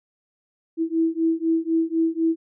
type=beating tone pair; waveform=sine; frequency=324.9 / 328.9 Hz; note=E4 / E4; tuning=-25 / -4 cents; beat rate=4 Hz; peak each=-22 dBFS; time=0.77-2.36 s; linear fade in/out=50 ms; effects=none